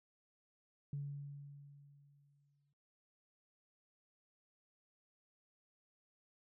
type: tone with exponential decay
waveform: sine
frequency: 142.4 Hz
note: C#3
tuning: 47 cents sharp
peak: -37 dBFS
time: 0.93-2.73 s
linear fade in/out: 2 ms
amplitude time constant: 390 ms
effects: noise-tail reverb RT60 0.6 s tail -22 dB re dry + tanh soft clip ceiling -33 dBFS